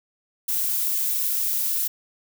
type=noise; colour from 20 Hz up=violet; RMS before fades=-24 dBFS; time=0.48-1.88 s; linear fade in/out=10 ms; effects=none